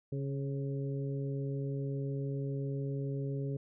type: harmonic tone with a mistuned harmonic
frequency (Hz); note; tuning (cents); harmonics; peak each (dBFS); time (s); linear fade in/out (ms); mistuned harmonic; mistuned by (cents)
138.59; C#3; 0; 1 / 2 / 3 / 4; -34 / -42 / -41 / -49; 0.12-3.57; 5; 4; -23
effects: none